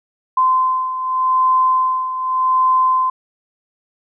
sine beating tone pair, 1032 / 1032.85 Hz, C6 / C6, -24 / -23 cents, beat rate 0.85 Hz, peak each -14 / -20 dBFS, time 0.37-3.1 s, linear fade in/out 5 ms, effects none

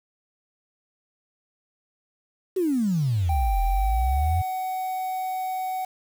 sine exponential two-way sweep, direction down then up, 392 to 41 to 89.3 Hz, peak -20 dBFS, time 2.56-4.42 s, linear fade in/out 10 ms, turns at 3.62 s
triangle tone with pitch glide, 784 to 748.6 Hz, G5 to F#5, 0 to +20 cents, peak -24 dBFS, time 3.29-5.85 s, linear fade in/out 5 ms, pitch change -80 cents, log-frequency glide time 3.68-4.24 s
effects 7-bit

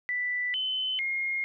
sine tone with pitch steps, 1978 / 3043 / 2140 Hz, B6 / F#7 / C7, +2 / +48 / +38 cents, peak -27 dBFS, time 0.09-1.44 s, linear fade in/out 0 ms, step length 450 ms, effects none

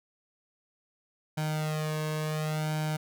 sawtooth tone with flanger, 154.4 Hz, D#3, 13 cents flat, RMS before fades -31 dBFS, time 1.37-2.97 s, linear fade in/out 10 ms, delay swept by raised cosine 1.3 to 1.84 ms, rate 0.7 Hz, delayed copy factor +1, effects none

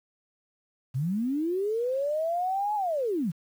sine linear two-way sweep, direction up then down, 119 to 855 to 142.2 Hz, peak -25 dBFS, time 0.94-3.32 s, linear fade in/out 20 ms, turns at 2.75 s, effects 9-bit

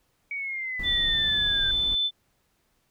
sine exponential sweep, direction down, 2269 to 1568 Hz, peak -29 dBFS, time 0.31-1.71 s, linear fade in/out 2 ms
brown noise, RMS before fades -36 dBFS, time 0.79-1.95 s, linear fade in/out 5 ms
sine tone, 3520 Hz, A7, in tune, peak -22 dBFS, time 0.83-2.11 s, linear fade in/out 50 ms
effects pink hiss -70 dBFS RMS until 2.9 s

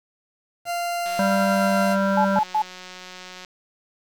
40% pulse tone with pitch glide, 694 to 688.8 Hz, F5 to F5, -11 to -24 cents, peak -23 dBFS, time 0.65-1.97 s, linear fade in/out 50 ms, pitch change -13 cents, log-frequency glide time 1.04-1.77 s
click train, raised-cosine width 0.2 ms, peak -22 dBFS, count 438, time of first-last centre 1.06-3.448 s, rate 183 Hz
harmonic tone, 196 Hz, G3, in tune, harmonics 1 / 3 / 5 / 7 / 8, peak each -21 / -23 / -29 / -28 / -31 dBFS, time 1.19-2.39 s, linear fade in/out 2 ms
sine tone bursts, 859 Hz, A5, 42 cents flat, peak -17 dBFS, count 3, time 2.17-2.621 s, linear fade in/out 5 ms, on 77 ms, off 110 ms
effects 8-bit

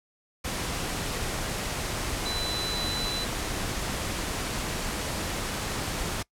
sine tone in noise, 4000 Hz, B7, 21 cents sharp, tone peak -31 dBFS, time 2.25-3.25 s, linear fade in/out 10 ms, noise pink, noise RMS -31 dBFS, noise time 0.44-6.23 s, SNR -3 dB, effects noise-tail reverb RT60 0.1 s tail -23 dB re dry + low-pass 11000 Hz 12 dB/octave

